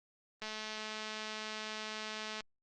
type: click train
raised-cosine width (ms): 0.2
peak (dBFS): -24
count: 430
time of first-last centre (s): 0.42-2.406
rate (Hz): 216
effects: low-pass 7000 Hz 12 dB/octave + Opus 24 kbps